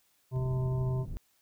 harmonic tone, 128.8 Hz, C3, 27 cents flat, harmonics 1 / 3 / 5 / 7 / 8, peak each -28 / -40 / -45 / -49 / -51 dBFS, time 0.31-1.06 s, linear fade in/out 50 ms
pink low-pass noise, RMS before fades -40 dBFS, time 0.36-1.17 s, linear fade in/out 0 ms, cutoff 170 Hz, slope 12 dB/octave
effects white hiss -70 dBFS RMS until 1.41 s

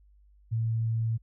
sine tone, 113.2 Hz, A2, 50 cents sharp, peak -25 dBFS, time 0.51-1.18 s, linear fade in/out 20 ms, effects added 50 Hz sine -56 dBFS peak until 1.22 s

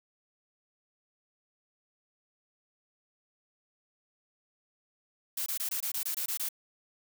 blue noise bursts, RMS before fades -33 dBFS, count 10, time 5.37-6.488 s, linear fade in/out 5 ms, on 92 ms, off 22 ms, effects none

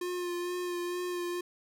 square tone with vibrato, 354.3 Hz, F4, 25 cents sharp, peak -33 dBFS, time 0.01-1.41 s, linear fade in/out 5 ms, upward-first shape sine, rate 2.2 Hz, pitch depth 21 cents each way, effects none

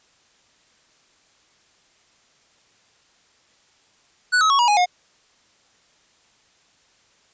square tone with pitch steps, 1480 / 1281 / 1108.7 / 959.7 / 830.6 / 718.9 Hz, F#6 / E6 / C#6 / B5 / G#5 / F5, 0 / -50 / 0 / -50 / 0 / +50 cents, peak -15 dBFS, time 4.32-4.86 s, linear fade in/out 20 ms, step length 90 ms, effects white hiss -59 dBFS RMS until 7.33 s + resampled to 16000 Hz

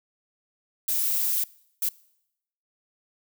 violet noise bursts at uneven times, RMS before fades -25 dBFS, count 2, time 0.88-1.44 / 1.82-1.89 s, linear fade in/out 5 ms, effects noise-tail reverb RT60 0.8 s tail -23 dB re dry

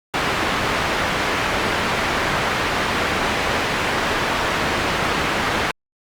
white low-pass noise, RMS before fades -21 dBFS, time 0.14-5.71 s, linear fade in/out 0 ms, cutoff 2000 Hz, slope 12 dB/octave, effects Opus 48 kbps

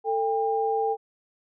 sine tone pair together, 445.8 / 799.9 Hz, A4 / G5, +23 / +35 cents, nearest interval minor seventh, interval 1012 cents, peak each -25 dBFS, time 0.04-0.97 s, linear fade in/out 50 ms, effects none

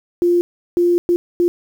sine tone bursts at uneven times, 349.2 Hz, F4, in tune, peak -11 dBFS, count 4, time 0.22-0.41 / 0.77-0.98 / 1.09-1.16 / 1.4-1.48 s, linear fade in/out 0 ms, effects 7-bit

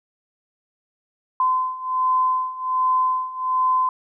sine beating tone pair, 1025 / 1026.3 Hz, C6 / C6, -36 / -34 cents, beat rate 1.3 Hz, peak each -23 / -20 dBFS, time 1.4-3.89 s, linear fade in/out 2 ms, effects none

